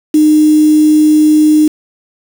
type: tone with quantisation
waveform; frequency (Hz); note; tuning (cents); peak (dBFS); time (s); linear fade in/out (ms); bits
sine; 305.7; D#4; -30; -4; 0.14-1.68; 5; 4
effects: none